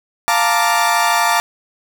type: chord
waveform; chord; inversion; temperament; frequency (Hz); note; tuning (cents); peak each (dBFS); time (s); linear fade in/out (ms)
30% pulse; Bb major seventh; second; equal; 698.5 / 880 / 932.3 / 1174.7; F5 / A5 / Bb5 / D6; 0 / 0 / 0 / 0; -16; 0.28-1.4; 0
effects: none